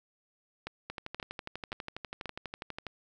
two click trains, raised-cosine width 0.3 ms, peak -22 / -21 dBFS, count 25 / 4, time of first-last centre 0.9-2.867 / 0.67-2.257 s, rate 12.2 / 1.89 Hz, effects none

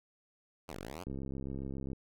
5% pulse linear two-way sweep, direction down then up, 97.2 to 39.03 to 97.2 Hz, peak -31 dBFS, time 0.68-1.04 s, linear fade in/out 10 ms, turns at 0.78 s
click train, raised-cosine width 3 ms, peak -28 dBFS, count 59, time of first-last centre 1.07-1.932 s, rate 67.3 Hz
effects none

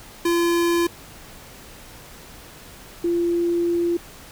square / sine tone pair in turn, 342 / 343.7 Hz, F4 / F4, -36 / -28 cents, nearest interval unison, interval 8 cents, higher second, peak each -18 dBFS, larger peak neither, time 0.25-0.87 / 3.04-3.97 s, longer second, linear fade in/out 5 ms, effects pink hiss -43 dBFS RMS until 4.31 s

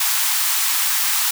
white high-pass noise, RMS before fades -19 dBFS, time 0-1.31 s, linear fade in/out 5 ms, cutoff 810 Hz, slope 48 dB/octave, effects none

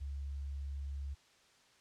sine tone, 69.8 Hz, C#2, 13 cents sharp, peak -38 dBFS, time 0-1.15 s, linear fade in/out 20 ms, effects white hiss -66 dBFS RMS until 1.8 s + low-pass 6000 Hz 12 dB/octave

